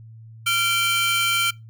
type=tone cluster; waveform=45% pulse; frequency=1380 / 2338 / 3112 Hz; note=F6 / D7 / G7; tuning=-21 / -8 / -13 cents; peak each=-23 dBFS; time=0.46-1.51 s; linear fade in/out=10 ms; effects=noise-tail reverb RT60 0.2 s tail -23 dB re dry + added 112 Hz sine -40 dBFS peak until 1.69 s